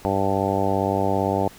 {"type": "harmonic tone", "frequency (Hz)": 97.6, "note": "G2", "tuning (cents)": -7, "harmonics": [1, 2, 3, 4, 5, 6, 7, 8, 9], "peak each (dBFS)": [-28, -28, -28, -28, -28, -28, -28, -28, -28], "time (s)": [0.05, 1.48], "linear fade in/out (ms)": 0, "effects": ["pink hiss -46 dBFS RMS until 1.58 s"]}